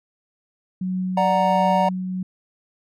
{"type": "tone with tremolo", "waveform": "sine", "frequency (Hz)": 185, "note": "F#3", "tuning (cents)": 0, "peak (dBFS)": -21, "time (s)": [0.81, 2.23], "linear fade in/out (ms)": 5, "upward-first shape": "triangle", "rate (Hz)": 1.4, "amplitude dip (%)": 35}
{"type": "chord", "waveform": "triangle", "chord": "D augmented", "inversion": "none", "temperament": "equal", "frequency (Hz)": [587.3, 740, 932.3], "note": ["D5", "F#5", "A#5"], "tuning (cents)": [0, 0, 0], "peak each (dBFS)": [-20, -19, -18], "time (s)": [1.17, 1.89], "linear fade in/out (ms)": 5}
{"effects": []}